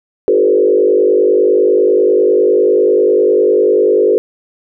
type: tone with frequency modulation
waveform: sine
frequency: 429.5 Hz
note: A4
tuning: 42 cents flat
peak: -7 dBFS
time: 0.28-4.18 s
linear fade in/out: 0 ms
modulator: 50.1 Hz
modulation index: 1.5
effects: none